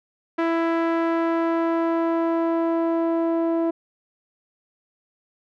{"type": "tone with low-pass filter sweep", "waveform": "sawtooth", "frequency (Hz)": 331.6, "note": "E4", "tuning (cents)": 10, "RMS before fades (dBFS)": -22, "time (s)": [0.38, 3.71], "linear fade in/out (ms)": 10, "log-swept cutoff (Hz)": [1800, 680], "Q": 1.1, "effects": []}